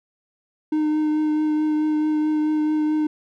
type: tone with vibrato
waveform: triangle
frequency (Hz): 306.2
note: D#4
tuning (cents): -28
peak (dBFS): -16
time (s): 0.72-3.07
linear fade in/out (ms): 5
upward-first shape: triangle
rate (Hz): 4.6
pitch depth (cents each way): 15
effects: none